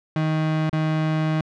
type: tone with dropouts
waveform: 35% pulse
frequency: 156.8 Hz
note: D#3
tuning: 14 cents sharp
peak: -18 dBFS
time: 0.16-1.41 s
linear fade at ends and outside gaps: 2 ms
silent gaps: 0.696-0.729 s
effects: low-pass 3000 Hz 12 dB/octave